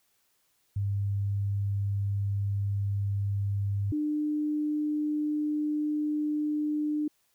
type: tone pair in turn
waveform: sine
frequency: 100.2 / 300.3 Hz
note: G2 / D4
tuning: +38 / +39 cents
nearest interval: octave + perfect fifth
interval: 1901 cents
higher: second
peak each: -26 dBFS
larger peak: neither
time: 0.76-3.92 / 3.92-7.08 s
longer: neither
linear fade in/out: 5 ms
effects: white hiss -71 dBFS RMS until 7.34 s